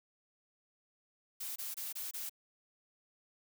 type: noise bursts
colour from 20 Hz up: blue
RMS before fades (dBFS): -41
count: 5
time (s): 1.4-2.296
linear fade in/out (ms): 10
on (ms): 160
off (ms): 24
effects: none